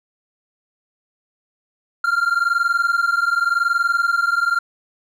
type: tone pair together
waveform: triangle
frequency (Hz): 1379.1 / 1400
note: F6 / F6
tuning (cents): -22 / +4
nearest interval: unison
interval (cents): 26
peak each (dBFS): -17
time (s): 2.04-4.59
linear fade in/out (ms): 5
effects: none